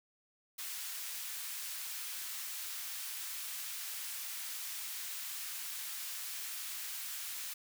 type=high-pass noise; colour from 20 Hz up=white; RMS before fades=-42 dBFS; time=0.58-7.54 s; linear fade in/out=10 ms; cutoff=1400 Hz; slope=12 dB/octave; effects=none